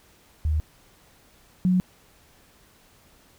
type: tone pair in turn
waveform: sine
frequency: 77 / 182.75 Hz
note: D#2 / F#3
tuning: -17 / -21 cents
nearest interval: octave + minor third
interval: 1496 cents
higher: second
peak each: -20 / -17 dBFS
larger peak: second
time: 0.45-0.6 / 1.65-1.8 s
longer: neither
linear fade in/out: 0 ms
effects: pink hiss -57 dBFS RMS until 3.38 s